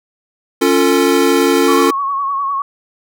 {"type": "chord", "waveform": "square", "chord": "Db augmented", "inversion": "none", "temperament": "equal with one note detuned", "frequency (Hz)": [277.2, 349.2, 446.9], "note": ["Db4", "F4", "A4"], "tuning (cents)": [0, 0, 27], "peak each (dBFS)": -15, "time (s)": [0.61, 1.91], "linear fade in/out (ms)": 10}
{"type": "tone with vibrato", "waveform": "sine", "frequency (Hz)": 1108.7, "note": "C#6", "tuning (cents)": 0, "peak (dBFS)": -15, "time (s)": [1.68, 2.62], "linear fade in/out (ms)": 2, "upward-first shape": "triangle", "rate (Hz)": 9.9, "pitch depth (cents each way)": 56}
{"effects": []}